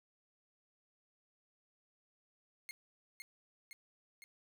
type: tone with echo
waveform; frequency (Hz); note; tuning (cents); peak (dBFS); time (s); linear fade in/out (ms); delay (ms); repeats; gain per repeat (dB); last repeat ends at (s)
sawtooth; 2146; C7; +43; -40; 2.69-2.71; 0; 510; 3; -3; 4.24
effects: none